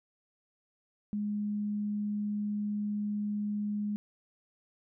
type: tone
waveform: sine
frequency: 207.7 Hz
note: G#3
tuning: in tune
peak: -30 dBFS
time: 1.13-3.96 s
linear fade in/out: 0 ms
effects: none